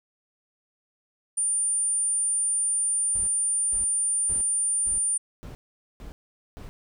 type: tone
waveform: sine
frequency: 9200 Hz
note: D9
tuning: 37 cents flat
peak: -22 dBFS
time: 1.37-5.18 s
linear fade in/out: 10 ms
type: noise bursts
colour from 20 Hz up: brown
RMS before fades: -40 dBFS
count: 7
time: 3.15-6.69 s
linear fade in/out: 0 ms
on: 120 ms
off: 450 ms
effects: none